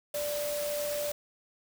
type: tone in noise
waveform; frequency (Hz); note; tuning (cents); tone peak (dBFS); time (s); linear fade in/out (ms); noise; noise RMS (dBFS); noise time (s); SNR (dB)
sine; 587.3; D5; 0; -31; 0.14-1.12; 5; white; -38; 0.14-1.12; +4
effects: none